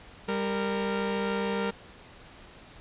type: tone pair together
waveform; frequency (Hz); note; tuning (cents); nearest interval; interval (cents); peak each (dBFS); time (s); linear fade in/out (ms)
sawtooth; 198.1 / 463.2; G3 / A#4; +18 / -11; octave + minor third; 1471; -26; 0.28-1.71; 10
effects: pink hiss -50 dBFS RMS until 2.8 s + resampled to 8000 Hz